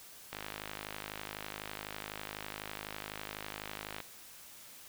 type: click train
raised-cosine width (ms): 0.3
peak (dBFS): -23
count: 192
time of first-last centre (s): 0.33-4.003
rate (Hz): 52
effects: white hiss -53 dBFS RMS until 4.88 s